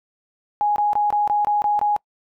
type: tone bursts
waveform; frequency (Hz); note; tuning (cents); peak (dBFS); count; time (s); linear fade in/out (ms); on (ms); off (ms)
sine; 830.6; G#5; 0; -16; 8; 0.61-1.964; 0; 150; 22
effects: noise-tail reverb RT60 0.1 s tail -26 dB re dry